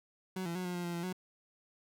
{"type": "tone with pitch steps", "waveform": "30% pulse", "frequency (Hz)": [186.5, 169.3, 182.9, 178.5, 175.9, 172.8, 170.8, 183.7], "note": ["F#3", "E3", "F#3", "F3", "F3", "F3", "F3", "F#3"], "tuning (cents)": [14, 46, -20, 38, 13, -18, -38, -12], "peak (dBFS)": -33, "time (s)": [0.36, 1.128], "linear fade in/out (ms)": 5, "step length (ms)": 96, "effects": []}